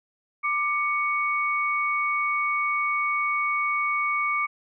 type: tone pair together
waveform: sine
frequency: 1183 / 2230 Hz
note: D6 / C#7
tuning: +12 / +10 cents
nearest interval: major seventh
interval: 1098 cents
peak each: -25 dBFS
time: 0.43-4.47 s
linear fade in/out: 20 ms
effects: none